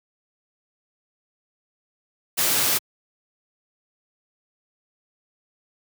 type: noise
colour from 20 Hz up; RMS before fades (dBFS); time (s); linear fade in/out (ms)
white; -21; 2.37-2.79; 20
effects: high-pass 100 Hz 12 dB/octave